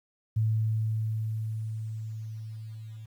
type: tone with level ramp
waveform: sine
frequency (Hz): 110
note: A2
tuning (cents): 0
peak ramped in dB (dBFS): -22 to -40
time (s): 0.36-3.06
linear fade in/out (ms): 10
effects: 10-bit